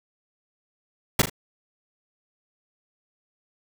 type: noise with echo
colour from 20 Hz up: pink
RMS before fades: -17 dBFS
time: 1.19-1.22 s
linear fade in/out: 5 ms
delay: 39 ms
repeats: 2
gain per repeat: -9 dB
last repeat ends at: 1.298 s
effects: none